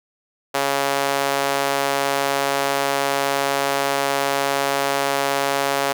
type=tone with high-pass filter; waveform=sawtooth; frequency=139.1 Hz; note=C#3; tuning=6 cents sharp; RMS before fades=-21 dBFS; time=0.54-5.93 s; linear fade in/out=10 ms; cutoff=600 Hz; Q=1.2; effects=none